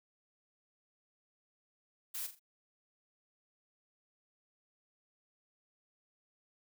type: noise with echo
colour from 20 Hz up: blue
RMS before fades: -40 dBFS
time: 2.14-2.27 s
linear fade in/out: 10 ms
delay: 42 ms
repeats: 3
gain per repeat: -9 dB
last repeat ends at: 2.396 s
effects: none